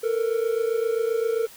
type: tone pair together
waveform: triangle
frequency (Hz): 447.9 / 475.5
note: A4 / A#4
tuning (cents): +31 / +34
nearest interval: minor second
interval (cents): 103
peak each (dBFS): -21 / -24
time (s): 0.03-1.47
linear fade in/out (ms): 10
effects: white hiss -47 dBFS RMS until 1.56 s